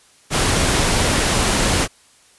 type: noise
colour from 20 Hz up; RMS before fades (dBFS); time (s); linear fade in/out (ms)
pink; -17; 0.3-1.88; 50
effects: white hiss -52 dBFS RMS until 2.38 s + resampled to 24000 Hz